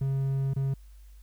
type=tone with dropouts; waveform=triangle; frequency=135.8 Hz; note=C#3; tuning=35 cents flat; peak=-23 dBFS; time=0.01-0.74 s; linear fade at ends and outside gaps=5 ms; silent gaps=0.537-0.562 s; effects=added 50 Hz sine -47 dBFS peak until 1.22 s + white hiss -66 dBFS RMS until 1.22 s